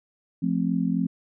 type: chord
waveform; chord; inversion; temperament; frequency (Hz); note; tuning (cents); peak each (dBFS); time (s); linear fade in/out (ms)
sine; F major; none; just; 174.61 / 218.3 / 261.9; F3 / A3 / C4; 0 / -13 / +2; -25 / -27 / -26; 0.42-1.07; 10
effects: none